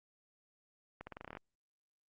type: accelerating click train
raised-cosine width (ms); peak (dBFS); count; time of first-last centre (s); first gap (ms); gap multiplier
0.5; -30; 11; 1.01-1.371; 60; 0.88
effects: Opus 48 kbps